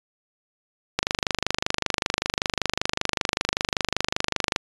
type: click train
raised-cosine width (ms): 0.2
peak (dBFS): -3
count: 91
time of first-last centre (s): 0.99-4.561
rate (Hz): 25.2
effects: resampled to 22050 Hz